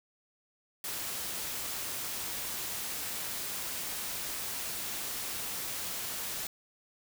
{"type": "noise", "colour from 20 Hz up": "white", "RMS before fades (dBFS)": -37, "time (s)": [0.84, 6.47], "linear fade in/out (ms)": 2, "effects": []}